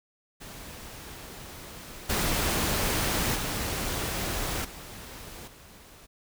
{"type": "noise with level steps", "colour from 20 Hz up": "pink", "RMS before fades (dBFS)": [-43, -27, -31, -43, -51], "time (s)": [0.4, 6.07], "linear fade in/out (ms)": 20, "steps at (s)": [2.09, 3.35, 4.64, 5.47], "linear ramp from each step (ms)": 10, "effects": []}